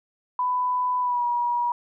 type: tone with pitch glide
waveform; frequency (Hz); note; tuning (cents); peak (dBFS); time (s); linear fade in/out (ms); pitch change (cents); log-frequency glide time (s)
sine; 997 to 961.4; B5 to B5; +16 to -47; -21; 0.39-1.72; 2; -63; 1-1.25
effects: none